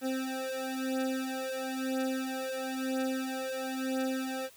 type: beating tone pair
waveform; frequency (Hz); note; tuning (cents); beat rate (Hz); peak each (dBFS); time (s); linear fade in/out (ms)
25% pulse; 261.6 / 262.6; C4 / C4; 0 / +6; 1; -31; 0.01-4.5; 50
effects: white hiss -57 dBFS RMS until 4.56 s

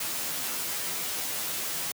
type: noise with comb filter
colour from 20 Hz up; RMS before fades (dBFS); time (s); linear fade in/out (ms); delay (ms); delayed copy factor
white; -32; 0-1.92; 5; 12; +0.95
effects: high-pass 100 Hz 12 dB/octave

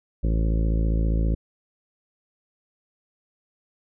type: harmonic tone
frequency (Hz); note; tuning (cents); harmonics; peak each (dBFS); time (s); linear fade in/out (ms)
55; A1; 0; 1 / 2 / 3 / 4 / 5 / 6 / 7 / 8 / 9 / 10; -20 / -30 / -29 / -36 / -35 / -37 / -42 / -43 / -42 / -42; 0.23-1.35; 10
effects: none

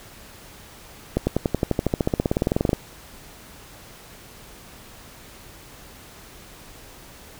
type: accelerating click train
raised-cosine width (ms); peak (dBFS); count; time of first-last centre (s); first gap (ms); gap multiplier
2; -6; 25; 1.17-2.731; 100; 0.96
effects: pink hiss -45 dBFS RMS until 7.39 s

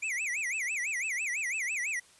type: tone with vibrato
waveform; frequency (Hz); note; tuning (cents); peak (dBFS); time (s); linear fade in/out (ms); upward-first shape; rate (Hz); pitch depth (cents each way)
square; 2256; C#7; +30; -31; 0.02-2; 10; sine; 6; 280
effects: white hiss -59 dBFS RMS until 2.19 s + resampled to 24000 Hz

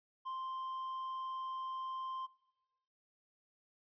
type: tone with hard clipping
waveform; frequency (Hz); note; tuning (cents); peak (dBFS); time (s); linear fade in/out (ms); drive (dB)
sine; 1046.5; C6; 0; -40; 0.25-2.27; 20; 3
effects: noise-tail reverb RT60 1.0 s tail -20 dB re dry + resampled to 11025 Hz

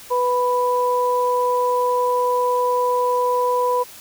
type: tone pair together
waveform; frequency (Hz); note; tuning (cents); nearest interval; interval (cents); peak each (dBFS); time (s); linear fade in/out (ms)
sine; 494.5 / 989; B4 / B5; +2 / +2; octave; 1200; -19; 0.1-3.84; 20
effects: white hiss -41 dBFS RMS until 4 s

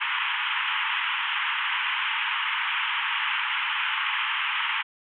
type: band-pass noise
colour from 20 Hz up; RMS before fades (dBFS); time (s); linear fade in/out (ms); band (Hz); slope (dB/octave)
white; -27; 0-4.83; 20; 870 to 3200; 96
effects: none

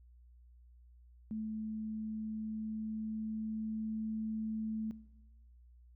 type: tone with pitch glide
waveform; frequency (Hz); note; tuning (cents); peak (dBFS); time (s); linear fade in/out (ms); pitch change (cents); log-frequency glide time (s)
sine; 217.5 to 219; A3 to A3; -20 to -8; -36; 1.31-4.91; 0; +12; 2.33-4.06
effects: noise-tail reverb RT60 1.0 s tail -18 dB re dry + added 60 Hz sine -57 dBFS peak until 5.95 s

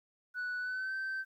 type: tone with pitch glide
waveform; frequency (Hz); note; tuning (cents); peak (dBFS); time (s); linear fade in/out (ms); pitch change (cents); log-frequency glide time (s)
sine; 1480 to 1550.9; F#6 to G6; 0 to -19; -32; 0.34-1.25; 50; +81; 0.59-0.94
effects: tanh soft clip ceiling -33 dBFS + 12-bit

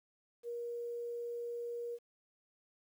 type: tone with quantisation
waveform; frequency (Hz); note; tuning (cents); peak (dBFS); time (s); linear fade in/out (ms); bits
sine; 474.1; A#4; +29; -38; 0.43-1.99; 50; 11
effects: none

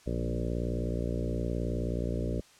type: harmonic tone with a mistuned harmonic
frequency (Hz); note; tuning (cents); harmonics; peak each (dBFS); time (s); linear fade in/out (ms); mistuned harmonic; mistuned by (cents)
59.1; A#1; +24; 1 / 2 / 3 / 4 / 5 / 6 / 7 / 8 / 9 / 10; -33 / -36 / -38 / -39 / -40 / -41 / -41 / -42 / -43 / -43; 0.06-2.41; 10; 3; -20
effects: white hiss -58 dBFS RMS until 2.59 s + low-pass 8000 Hz 12 dB/octave

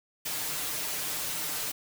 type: noise with comb filter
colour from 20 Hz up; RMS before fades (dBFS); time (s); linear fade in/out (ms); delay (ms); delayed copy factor
white; -33; 0.25-1.72; 10; 6.6; +0.85
effects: none

